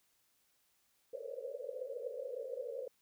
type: band-pass noise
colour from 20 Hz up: pink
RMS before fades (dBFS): -43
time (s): 1.13-2.88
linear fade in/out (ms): 2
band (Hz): 470 to 550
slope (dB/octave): 96
effects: white hiss -75 dBFS RMS until 3.01 s